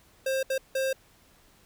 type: tone bursts at uneven times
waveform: square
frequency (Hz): 531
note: C5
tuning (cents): +25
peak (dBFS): -26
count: 3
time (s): 0.26-0.43 / 0.5-0.58 / 0.75-0.93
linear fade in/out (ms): 5
effects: pink hiss -60 dBFS RMS until 1.65 s